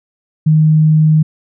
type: tone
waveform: sine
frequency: 155.56 Hz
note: D#3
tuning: in tune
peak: -6 dBFS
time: 0.46-1.23 s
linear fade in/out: 10 ms
effects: none